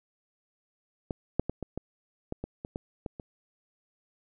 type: clicks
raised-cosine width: 2 ms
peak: -18 / -10 / -17 / -21 / -20 / -19 / -21 / -23 / -20 / -21 / -26 dBFS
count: 11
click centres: 1.108 / 1.396 / 1.496 / 1.627 / 1.776 / 2.324 / 2.44 / 2.649 / 2.759 / 3.062 / 3.198 s
effects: none